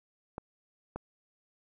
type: clicks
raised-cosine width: 1 ms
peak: -23 dBFS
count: 2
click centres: 0.381 / 0.96 s
effects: none